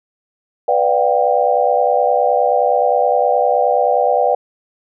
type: chord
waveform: sine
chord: G dominant seventh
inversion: first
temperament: equal with one note detuned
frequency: 493.9 / 587.3 / 714.4 / 784 Hz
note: B4 / D5 / F5 / G5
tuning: 0 / 0 / +39 / 0 cents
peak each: -17 dBFS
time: 0.68-4.35 s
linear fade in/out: 5 ms
effects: none